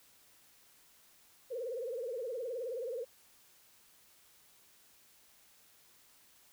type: tone with vibrato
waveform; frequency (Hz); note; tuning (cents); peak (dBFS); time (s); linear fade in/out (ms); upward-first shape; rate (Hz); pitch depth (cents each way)
sine; 487.6; B4; -22; -36; 1.5-3.05; 20; triangle; 19; 180
effects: white hiss -64 dBFS RMS until 6.52 s